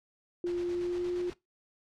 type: tone with pitch glide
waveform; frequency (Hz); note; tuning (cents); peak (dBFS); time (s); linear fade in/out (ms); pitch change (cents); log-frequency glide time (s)
sine; 350.5 to 355.2; F4 to F4; +6 to +29; -29; 0.44-1.3; 2; +23; 0.7-1.1
type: noise with tremolo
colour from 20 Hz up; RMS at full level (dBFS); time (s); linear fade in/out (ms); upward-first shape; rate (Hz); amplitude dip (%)
pink; -47; 0.46-1.34; 10; square; 8.6; 40
effects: noise-tail reverb RT60 0.2 s tail -21 dB re dry + low-pass 5000 Hz 12 dB/octave